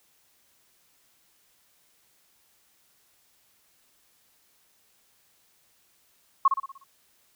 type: tone with echo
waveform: sine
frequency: 1089 Hz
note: C#6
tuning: 31 cents flat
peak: -14 dBFS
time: 6.45-6.48 s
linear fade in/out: 5 ms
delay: 60 ms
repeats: 6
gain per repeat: -6 dB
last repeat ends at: 6.84 s
effects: white hiss -65 dBFS RMS until 7.35 s